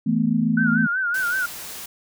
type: chord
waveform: sine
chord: E suspended fourth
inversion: none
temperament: equal with one note detuned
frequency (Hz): 163.86 / 220 / 246.9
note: E3 / A3 / B3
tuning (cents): -10 / 0 / 0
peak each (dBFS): -24 / -20 / -22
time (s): 0.06-0.87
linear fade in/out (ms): 10
type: tone with vibrato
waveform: sine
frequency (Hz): 1473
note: F#6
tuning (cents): -8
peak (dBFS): -20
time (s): 0.57-1.46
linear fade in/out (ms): 5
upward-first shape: sine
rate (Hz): 5.3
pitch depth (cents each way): 95
type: noise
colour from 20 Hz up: white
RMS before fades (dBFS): -35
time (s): 1.14-1.86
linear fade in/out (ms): 5
effects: none